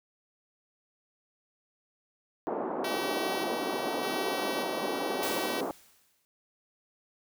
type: band-pass noise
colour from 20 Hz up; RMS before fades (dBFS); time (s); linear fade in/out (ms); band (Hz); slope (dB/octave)
pink; -33; 2.47-5.71; 0; 270 to 1000; 24
type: tone with tremolo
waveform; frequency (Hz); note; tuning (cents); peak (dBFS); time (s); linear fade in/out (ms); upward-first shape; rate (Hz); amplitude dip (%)
5% pulse; 382.1; G4; -44; -22; 2.84-5.61; 5; square; 0.84; 30
type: noise with exponential decay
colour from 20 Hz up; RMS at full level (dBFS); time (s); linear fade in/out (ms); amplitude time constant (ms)
white; -35; 5.23-6.25; 0; 220
effects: none